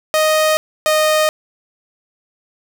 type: tone pair in turn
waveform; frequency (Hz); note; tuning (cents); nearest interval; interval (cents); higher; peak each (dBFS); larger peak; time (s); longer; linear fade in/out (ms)
sawtooth; 622.3 / 618.8; D#5 / D#5; 0 / -10; unison; 10; first; -8; neither; 0.14-0.57 / 0.86-1.29; neither; 0
effects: none